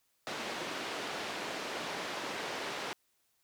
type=band-pass noise; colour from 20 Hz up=pink; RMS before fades=-39 dBFS; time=0.27-2.93 s; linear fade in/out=0 ms; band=340 to 4400 Hz; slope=12 dB/octave; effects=white hiss -75 dBFS RMS until 3.43 s